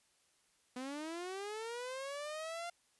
sawtooth linear sweep, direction up, 246.9 to 699 Hz, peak -37 dBFS, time 0.76-2.7 s, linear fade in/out 5 ms, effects white hiss -73 dBFS RMS until 2.99 s + resampled to 24000 Hz

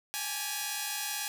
5% pulse tone cluster, 808 / 846 / 1160 / 1934 / 2833 Hz, G#5 / G#5 / D6 / B6 / F7, -48 / +32 / -22 / -37 / +24 cents, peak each -27 / -24 / -33 / -32 / -32 dBFS, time 0.14-1.28 s, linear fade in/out 0 ms, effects none

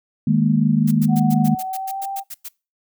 sine chord, D# suspended fourth, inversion none, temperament equal, 155.56 / 207.7 / 233.1 Hz, D#3 / G#3 / A#3, 0 / 0 / 0 cents, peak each -18 dBFS, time 0.27-1.55 s, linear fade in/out 5 ms
blue noise bursts, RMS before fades -32 dBFS, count 12, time 0.87-2.488 s, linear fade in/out 10 ms, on 45 ms, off 98 ms
sine tone with pitch glide, 741 to 784.6 Hz, F#5 to G5, +2 to +1 cents, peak -24 dBFS, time 1.08-2.24 s, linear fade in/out 50 ms, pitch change +99 cents, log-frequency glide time 1.46-2.05 s
effects noise-tail reverb RT60 0.3 s tail -24 dB re dry

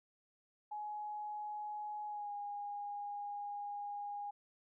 sine tone with pitch glide, 840 to 818.4 Hz, G#5 to G#5, +19 to -26 cents, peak -40 dBFS, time 0.71-4.31 s, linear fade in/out 10 ms, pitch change -45 cents, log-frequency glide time 2.06-2.33 s, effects none

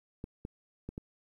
clicks, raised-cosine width 3 ms, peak -26 dBFS, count 4, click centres 0.241 / 0.451 / 0.89 / 0.979 s, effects 11-bit

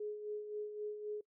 sine tone with tremolo, 420.5 Hz, G#4, 22 cents sharp, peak -37 dBFS, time 0-1.21 s, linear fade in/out 5 ms, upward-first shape sine, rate 3.8 Hz, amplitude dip 55%, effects noise-tail reverb RT60 0.1 s tail -22 dB re dry

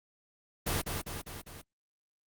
pink noise with echo, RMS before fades -31 dBFS, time 0.66-0.82 s, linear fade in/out 10 ms, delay 200 ms, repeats 4, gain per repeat -4 dB, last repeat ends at 1.62 s, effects Opus 24 kbps

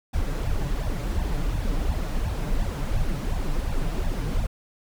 brown noise with flanger, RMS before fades -25 dBFS, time 0.13-4.47 s, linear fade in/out 10 ms, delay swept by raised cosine 1.1 to 7 ms, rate 2.8 Hz, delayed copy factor +1, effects none

